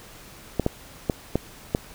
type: clicks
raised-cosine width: 2 ms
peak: -7 dBFS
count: 5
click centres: 0.597 / 0.664 / 1.098 / 1.356 / 1.749 s
effects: pink hiss -46 dBFS RMS until 1.94 s

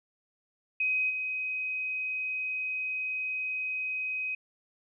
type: tone with level steps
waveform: sine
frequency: 2521 Hz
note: D#7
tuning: 22 cents sharp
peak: -25 / -30 dBFS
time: 0.8-4.35 s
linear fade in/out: 5 ms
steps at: 1.09 s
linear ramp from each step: 20 ms
effects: none

